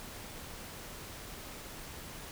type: silence
effects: pink hiss -46 dBFS RMS until 2.31 s